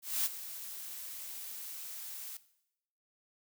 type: noise with ADSR envelope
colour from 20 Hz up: blue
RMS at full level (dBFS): -30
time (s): 0.02-2.37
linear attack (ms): 230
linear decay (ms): 29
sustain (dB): -14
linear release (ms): 3
effects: noise-tail reverb RT60 0.8 s tail -17 dB re dry